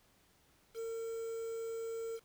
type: tone with quantisation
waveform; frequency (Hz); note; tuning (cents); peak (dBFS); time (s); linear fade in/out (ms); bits
triangle; 454.9; A#4; -42; -36; 0.74-2.2; 50; 9
effects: pink hiss -69 dBFS RMS until 2.24 s